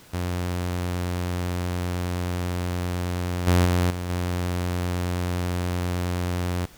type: tone with level steps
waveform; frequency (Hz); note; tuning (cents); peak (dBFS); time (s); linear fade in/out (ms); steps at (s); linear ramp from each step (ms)
sawtooth; 89; F2; +33; -21 / -12 / -15 / -24 / -20; 0.13-6.66; 10; 3.47 / 3.65 / 3.9 / 4.09; 5
effects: pink hiss -50 dBFS RMS until 6.77 s